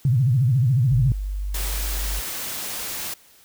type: tone with vibrato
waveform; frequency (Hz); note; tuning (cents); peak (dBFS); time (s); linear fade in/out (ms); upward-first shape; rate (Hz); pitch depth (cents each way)
sine; 126.7; B2; +45; -15; 0.05-1.12; 2; sine; 14; 210
type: tone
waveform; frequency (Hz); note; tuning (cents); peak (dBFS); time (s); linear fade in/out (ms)
sine; 49.2; G1; +7; -24; 0.9-2.21; 20
type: noise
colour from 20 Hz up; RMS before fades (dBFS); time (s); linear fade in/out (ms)
white; -30; 1.54-3.14; 5
effects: white hiss -53 dBFS RMS until 3.44 s